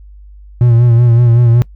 triangle tone with vibrato, 118.8 Hz, A#2, 33 cents sharp, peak -3 dBFS, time 0.61-1.62 s, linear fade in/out 0 ms, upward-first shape sine, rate 5.3 Hz, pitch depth 48 cents each way, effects noise-tail reverb RT60 0.1 s tail -23 dB re dry + added 50 Hz sine -33 dBFS peak until 1.75 s

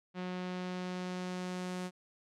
sawtooth tone with low-pass filter sweep, 181.9 Hz, F#3, 29 cents flat, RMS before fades -39 dBFS, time 0.14-1.91 s, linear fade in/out 50 ms, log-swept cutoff 3400 to 9100 Hz, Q 0.93, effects none

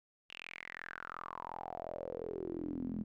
sawtooth tone with band-pass filter sweep, 42.81 Hz, F1, 34 cents flat, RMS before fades -43 dBFS, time 0.29-3.04 s, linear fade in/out 20 ms, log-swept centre 2900 to 210 Hz, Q 7.2, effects none

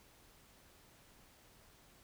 silence, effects pink hiss -64 dBFS RMS until 2.03 s

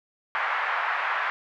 white band-pass noise, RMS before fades -27 dBFS, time 0.35-1.3 s, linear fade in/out 0 ms, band 770 to 1900 Hz, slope 24 dB/octave, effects none

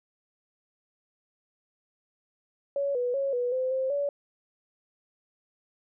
sine tone with pitch steps, 561 / 491.1 / 550 / 489.5 / 515 / 525 / 570 Hz, C#5 / B4 / C#5 / B4 / C5 / C5 / C#5, +21 / -10 / -14 / -15 / -28 / +6 / +48 cents, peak -25 dBFS, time 2.76-4.09 s, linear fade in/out 2 ms, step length 190 ms, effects none

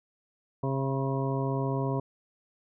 harmonic tone with a mistuned harmonic, 134.8 Hz, C#3, 48 cents flat, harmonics 1 / 2 / 3 / 4 / 5 / 7 / 8, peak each -29 / -34 / -34 / -38 / -38 / -37 / -43 dBFS, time 0.63-2 s, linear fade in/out 5 ms, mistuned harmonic 7, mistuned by +42 cents, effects none

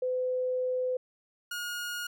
sine / sawtooth tone pair in turn, 507 / 1434 Hz, B4 / F6, +45 / +45 cents, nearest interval octave + tritone, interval 1800 cents, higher second, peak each -27 / -30 dBFS, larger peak first, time 0.02-0.97 / 1.51-2.07 s, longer first, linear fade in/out 5 ms, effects none

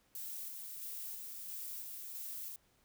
violet noise with tremolo, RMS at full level -44 dBFS, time 0.15-2.56 s, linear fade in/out 2 ms, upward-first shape square, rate 1.5 Hz, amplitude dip 25%, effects pink hiss -72 dBFS RMS until 2.84 s

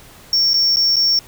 triangle tone with dropouts, 5480 Hz, F8, 34 cents flat, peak -11 dBFS, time 0.33-1.19 s, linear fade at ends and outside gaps 1 ms, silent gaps 0.534-0.541 / 0.76-0.769 / 0.959-0.966 s, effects pink hiss -43 dBFS RMS until 1.27 s

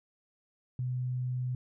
sine tone, 126 Hz, B2, 35 cents sharp, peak -30 dBFS, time 0.79-1.55 s, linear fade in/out 2 ms, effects none

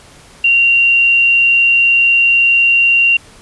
sine tone, 2762 Hz, F7, 20 cents flat, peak -7 dBFS, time 0.44-3.17 s, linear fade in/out 5 ms, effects pink hiss -41 dBFS RMS until 3.41 s + resampled to 24000 Hz

